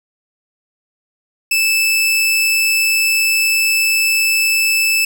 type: tone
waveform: sawtooth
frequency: 2629 Hz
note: E7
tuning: 5 cents flat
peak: -9 dBFS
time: 1.51-5.05 s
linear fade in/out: 5 ms
effects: none